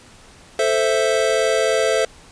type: chord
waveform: square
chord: A minor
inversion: none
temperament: equal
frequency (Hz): 440 / 523.3 / 659.3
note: A4 / C5 / E5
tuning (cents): 0 / 0 / 0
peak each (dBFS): -21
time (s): 0.59-2.05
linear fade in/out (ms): 2
effects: pink hiss -46 dBFS RMS until 2.31 s + resampled to 22050 Hz